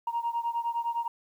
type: beating tone pair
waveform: sine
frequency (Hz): 932.3 / 942.1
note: A#5 / A#5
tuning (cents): 0 / +18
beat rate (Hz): 9.8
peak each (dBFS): -29 / -31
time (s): 0.07-1.08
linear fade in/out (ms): 5
effects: tanh soft clip ceiling -22 dBFS + 10-bit